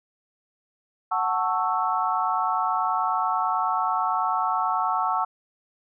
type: chord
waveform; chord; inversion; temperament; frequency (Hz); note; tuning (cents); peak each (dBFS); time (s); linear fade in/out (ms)
sine; F# minor seventh; none; equal with one note detuned; 740 / 889.2 / 1108.7 / 1318.5; F#5 / A5 / C#6 / E6; 0 / +18 / 0 / 0; -27; 1.11-5.25; 10
effects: none